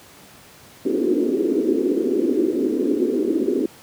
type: band-pass noise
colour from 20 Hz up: white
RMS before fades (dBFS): -20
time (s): 0.85-3.66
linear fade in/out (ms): 5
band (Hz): 250 to 410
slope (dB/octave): 48
effects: pink hiss -46 dBFS RMS until 3.82 s + high-pass 100 Hz 12 dB/octave